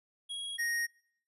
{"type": "tone pair in turn", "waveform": "square", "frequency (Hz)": [3307, 1868.9], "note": ["G#7", "A#6"], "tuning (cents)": [-8, 4], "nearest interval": "minor seventh", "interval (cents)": 988, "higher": "first", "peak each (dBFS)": [-37, -31], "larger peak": "second", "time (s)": [[0.29, 0.58], [0.58, 0.87]], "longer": "neither", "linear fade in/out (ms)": 20, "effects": ["noise-tail reverb RT60 0.6 s tail -24 dB re dry", "resampled to 32000 Hz"]}